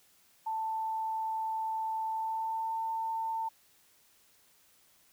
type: tone with pitch glide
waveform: sine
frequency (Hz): 885 to 897.4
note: A5 to A5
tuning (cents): +10 to +34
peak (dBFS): -31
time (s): 0.46-3.49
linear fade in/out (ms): 10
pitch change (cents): +24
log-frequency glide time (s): 2.09-2.75
effects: white hiss -65 dBFS RMS until 5.12 s